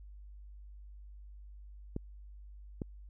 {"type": "clicks", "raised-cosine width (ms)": 3, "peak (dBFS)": -23, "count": 2, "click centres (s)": [1.964, 2.818], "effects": ["added 50 Hz sine -48 dBFS peak until 3.09 s"]}